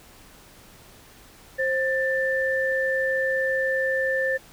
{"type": "tone pair together", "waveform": "sine", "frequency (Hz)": [528, 1773.9], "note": ["C5", "A6"], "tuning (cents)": [16, 14], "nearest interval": "octave + major sixth", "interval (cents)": 2098, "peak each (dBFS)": -24, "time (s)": [1.58, 4.38], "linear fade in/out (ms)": 20, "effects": ["pink hiss -50 dBFS RMS until 4.52 s"]}